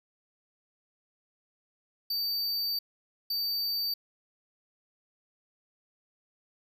square tone bursts at uneven times, 4614 Hz, D8, 31 cents flat, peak -29 dBFS, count 2, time 2.1-2.79 / 3.3-3.94 s, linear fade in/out 5 ms, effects none

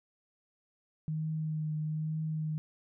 sine tone with vibrato, 155.5 Hz, D#3, 1 cent flat, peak -31 dBFS, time 1.08-2.58 s, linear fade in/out 0 ms, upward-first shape triangle, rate 1.1 Hz, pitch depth 23 cents each way, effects none

